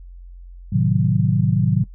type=chord; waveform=sine; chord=A diminished seventh; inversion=none; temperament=equal; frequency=110 / 130.81 / 155.56 / 185 Hz; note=A2 / C3 / Eb3 / Gb3; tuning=0 / 0 / 0 / 0 cents; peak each=-20 dBFS; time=0.72-1.84 s; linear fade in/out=10 ms; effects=noise-tail reverb RT60 0.1 s tail -19 dB re dry + added 44 Hz sine -36 dBFS peak until 1.94 s